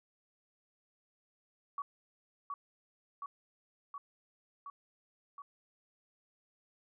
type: tone with echo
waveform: sine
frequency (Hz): 1131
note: C#6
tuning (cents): +34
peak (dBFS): -35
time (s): 1.78-1.82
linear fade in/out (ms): 2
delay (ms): 720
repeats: 5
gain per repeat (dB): -2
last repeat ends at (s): 5.42
effects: none